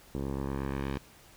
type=tone with low-pass filter sweep; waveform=10% pulse; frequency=68.3 Hz; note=C#2; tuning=25 cents flat; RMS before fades=-34 dBFS; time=0.15-0.98 s; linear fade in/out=0 ms; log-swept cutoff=560 to 3600 Hz; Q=0.91; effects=pink hiss -56 dBFS RMS until 1.36 s